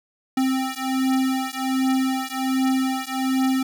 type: beating tone pair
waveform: square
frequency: 261.9 / 263.2 Hz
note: C4 / C4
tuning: +2 / +10 cents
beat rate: 1.3 Hz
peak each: -24 dBFS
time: 0.37-3.63 s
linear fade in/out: 5 ms
effects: none